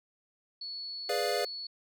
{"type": "tone", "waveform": "sine", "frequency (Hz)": 4408, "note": "C#8", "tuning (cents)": -11, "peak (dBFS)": -37, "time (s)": [0.61, 1.67], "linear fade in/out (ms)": 5}
{"type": "chord", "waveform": "square", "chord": "G# diminished seventh", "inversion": "none", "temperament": "equal", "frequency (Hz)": [415.3, 493.9, 587.3, 698.5], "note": ["G#4", "B4", "D5", "F5"], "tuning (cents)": [0, 0, 0, 0], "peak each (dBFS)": -35, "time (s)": [1.09, 1.45], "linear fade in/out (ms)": 5}
{"effects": []}